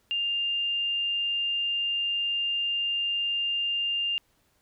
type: tone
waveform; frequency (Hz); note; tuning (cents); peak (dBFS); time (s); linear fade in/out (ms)
sine; 2801; F7; +4; -25; 0.11-4.18; 0
effects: pink hiss -68 dBFS RMS until 4.61 s